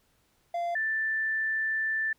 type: tone pair in turn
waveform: triangle / sine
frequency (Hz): 690 / 1767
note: F5 / A6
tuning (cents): -21 / +7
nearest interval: octave + major third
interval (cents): 1628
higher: second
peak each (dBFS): -26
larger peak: neither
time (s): 0.54-0.75 / 0.75-2.13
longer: second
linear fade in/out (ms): 5
effects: pink hiss -69 dBFS RMS until 2.18 s